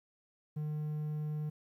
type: tone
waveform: triangle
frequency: 151.6 Hz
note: D#3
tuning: 45 cents flat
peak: -32 dBFS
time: 0.56-1.5 s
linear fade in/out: 10 ms
effects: 12-bit